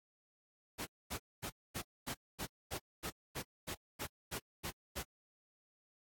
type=noise bursts; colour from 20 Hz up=pink; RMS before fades=-40 dBFS; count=14; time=0.78-5.034 s; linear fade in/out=20 ms; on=81 ms; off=240 ms; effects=high-pass 60 Hz 12 dB/octave + AAC 64 kbps